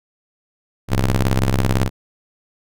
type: ring-modulated tone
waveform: sawtooth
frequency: 65.7 Hz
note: C2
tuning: 8 cents sharp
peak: -8 dBFS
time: 0.88-1.9 s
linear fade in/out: 50 ms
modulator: 41.9 Hz
effects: none